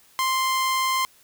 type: tone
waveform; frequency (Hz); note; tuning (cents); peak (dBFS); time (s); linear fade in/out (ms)
sawtooth; 1047; C6; +1; -17; 0.19-1.05; 0
effects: white hiss -56 dBFS RMS until 1.23 s